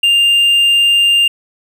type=tone; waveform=triangle; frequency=2799 Hz; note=F7; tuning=3 cents sharp; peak=-6 dBFS; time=0.03-1.28 s; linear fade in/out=5 ms; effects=none